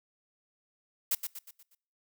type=noise with echo; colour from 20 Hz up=blue; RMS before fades=-28 dBFS; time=1.11-1.15 s; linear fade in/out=5 ms; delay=120 ms; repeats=5; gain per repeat=-7 dB; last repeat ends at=1.75 s; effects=noise-tail reverb RT60 0.6 s tail -25 dB re dry